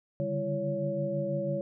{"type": "tone cluster", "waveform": "sine", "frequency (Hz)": [142.7, 148.8, 198.4, 338.1, 559], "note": ["D3", "D3", "G3", "E4", "C#5"], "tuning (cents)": [-49, 23, 21, 44, 14], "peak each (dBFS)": [-36, -37, -36, -38, -31], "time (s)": [0.2, 1.61], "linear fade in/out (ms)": 0, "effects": []}